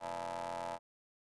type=ring-modulated tone; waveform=25% pulse; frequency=87.6 Hz; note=F2; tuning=6 cents sharp; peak=-32 dBFS; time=0-0.79 s; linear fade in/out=50 ms; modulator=763 Hz; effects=resampled to 24000 Hz